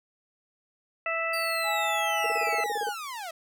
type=harmonic tone; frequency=659.3 Hz; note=E5; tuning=in tune; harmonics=1 / 2 / 3 / 4; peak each=-32 / -32 / -32 / -32 dBFS; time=1.06-2.64 s; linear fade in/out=2 ms
type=linear sweep; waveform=sawtooth; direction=down; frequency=4699 to 628 Hz; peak=-31 dBFS; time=1.33-3.31 s; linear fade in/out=5 ms
type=tone with pitch glide; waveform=sine; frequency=830.6 to 824.9 Hz; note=G#5 to G#5; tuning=0 to -12 cents; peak=-29 dBFS; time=1.63-2.95 s; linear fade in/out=50 ms; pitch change=-12 cents; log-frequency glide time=2.06-2.31 s
type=tone bursts; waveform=sine; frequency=457.6 Hz; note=A#4; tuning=32 cents flat; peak=-30 dBFS; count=12; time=2.24-2.89 s; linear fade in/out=2 ms; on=23 ms; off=34 ms
effects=none